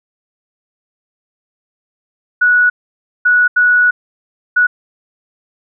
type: tone bursts at uneven times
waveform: sine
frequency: 1468 Hz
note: F#6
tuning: 14 cents flat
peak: -7 dBFS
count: 4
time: 2.41-2.7 / 3.25-3.48 / 3.56-3.91 / 4.56-4.67 s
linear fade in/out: 10 ms
effects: none